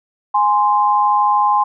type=tone pair together; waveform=sine; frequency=830.6 / 1043.2 Hz; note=G#5 / C6; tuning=0 / -5 cents; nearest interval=major third; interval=395 cents; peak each=-14 dBFS; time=0.34-1.64 s; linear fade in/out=10 ms; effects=none

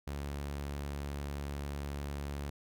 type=tone; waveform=sawtooth; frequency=71.2 Hz; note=C#2; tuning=47 cents sharp; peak=-33 dBFS; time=0.07-2.5 s; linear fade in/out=5 ms; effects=none

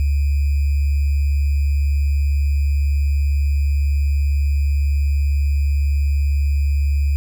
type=tone with sample-and-hold; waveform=sine; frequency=71 Hz; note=C#2; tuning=42 cents sharp; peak=-14 dBFS; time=0-7.16 s; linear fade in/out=0 ms; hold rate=2450 Hz; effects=none

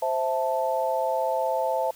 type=chord; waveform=sine; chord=A minor; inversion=first; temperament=equal; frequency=523.3 / 659.3 / 880 Hz; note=C5 / E5 / A5; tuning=0 / 0 / 0 cents; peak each=-27 dBFS; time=0.02-1.91 s; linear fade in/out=5 ms; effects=white hiss -51 dBFS RMS until 1.95 s

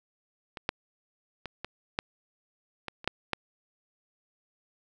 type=clicks; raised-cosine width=0.3 ms; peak=-22 / -10 / -21 / -19 / -11 / -19 / -27 / -9 / -11 dBFS; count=9; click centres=0.572 / 0.691 / 1.457 / 1.646 / 1.989 / 2.883 / 3.044 / 3.076 / 3.333 s; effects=none

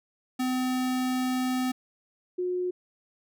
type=tone pair in turn; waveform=square / sine; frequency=255.1 / 361.5 Hz; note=C4 / F#4; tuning=-44 / -40 cents; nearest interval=tritone; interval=604 cents; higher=second; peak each=-26 dBFS; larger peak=neither; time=0.39-1.72 / 2.38-2.71 s; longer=first; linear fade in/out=10 ms; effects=none

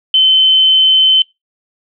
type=tone; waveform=sine; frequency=3067 Hz; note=G7; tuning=38 cents flat; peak=-6 dBFS; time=0.14-1.22 s; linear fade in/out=2 ms; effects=noise-tail reverb RT60 0.2 s tail -23 dB re dry

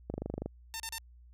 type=click train; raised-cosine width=2 ms; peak=-22 dBFS; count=10; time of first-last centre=0.1-0.46 s; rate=25 Hz
type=tone bursts; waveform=5% pulse; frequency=902 Hz; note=A5; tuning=43 cents sharp; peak=-25 dBFS; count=3; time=0.74-0.982 s; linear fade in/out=0 ms; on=58 ms; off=34 ms
effects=added 60 Hz sine -53 dBFS peak until 1.33 s

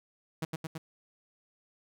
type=tone with echo; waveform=sawtooth; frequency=160.1 Hz; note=D#3; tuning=50 cents sharp; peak=-27 dBFS; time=0.42-0.45 s; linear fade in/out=5 ms; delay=110 ms; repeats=3; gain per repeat=-2 dB; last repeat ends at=0.78 s; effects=none

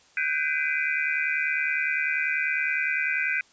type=tone cluster; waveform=sine; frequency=1510 / 1580 / 2027 / 2331 / 2482 Hz; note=F#6 / G6 / B6 / D7 / D#7; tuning=+35 / +13 / +45 / -14 / -5 cents; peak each=-30 dBFS; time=0.17-3.41 s; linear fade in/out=2 ms; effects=white hiss -58 dBFS RMS until 3.52 s + resampled to 16000 Hz

